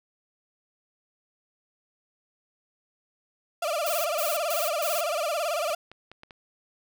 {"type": "tone with vibrato", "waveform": "35% pulse", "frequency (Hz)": 637, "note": "D#5", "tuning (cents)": 41, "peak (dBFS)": -24, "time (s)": [3.62, 5.75], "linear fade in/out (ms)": 5, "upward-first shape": "sine", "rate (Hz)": 18, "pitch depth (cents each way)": 160}
{"type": "noise bursts", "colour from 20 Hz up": "blue", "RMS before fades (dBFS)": -32, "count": 4, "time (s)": [3.86, 5.01], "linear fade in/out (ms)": 5, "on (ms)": 190, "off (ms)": 130}
{"type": "clicks", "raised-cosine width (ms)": 0.3, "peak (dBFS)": -29, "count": 9, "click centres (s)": [4.321, 4.367, 4.955, 4.985, 5.701, 5.916, 6.116, 6.234, 6.308]}
{"effects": []}